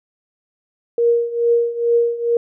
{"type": "tone with tremolo", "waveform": "sine", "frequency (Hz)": 470.3, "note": "A#4", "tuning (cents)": 15, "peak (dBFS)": -10, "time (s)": [0.98, 2.37], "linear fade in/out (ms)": 2, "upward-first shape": "triangle", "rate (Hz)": 2.3, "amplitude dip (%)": 85, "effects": []}